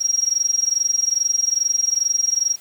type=tone with amplitude modulation; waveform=sine; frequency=5630 Hz; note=F8; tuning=13 cents sharp; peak=-13 dBFS; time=0-2.56 s; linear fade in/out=20 ms; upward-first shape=sine; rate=22.4 Hz; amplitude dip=90%; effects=white hiss -47 dBFS RMS until 2.6 s